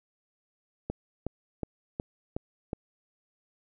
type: click train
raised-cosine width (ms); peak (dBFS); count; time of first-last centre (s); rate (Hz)
2; -18; 6; 0.9-2.732; 2.73
effects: none